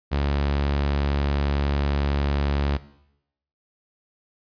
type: tone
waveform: sawtooth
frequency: 71 Hz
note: C#2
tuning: 42 cents sharp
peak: -17 dBFS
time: 0.11-2.78 s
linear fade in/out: 20 ms
effects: noise-tail reverb RT60 0.8 s tail -17 dB re dry + resampled to 11025 Hz